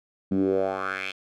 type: tone with band-pass filter sweep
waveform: 10% pulse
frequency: 95.5 Hz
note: G2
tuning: 45 cents flat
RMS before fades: -26 dBFS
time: 0.31-1.12 s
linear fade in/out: 10 ms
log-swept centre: 210 to 3000 Hz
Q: 3.7
effects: none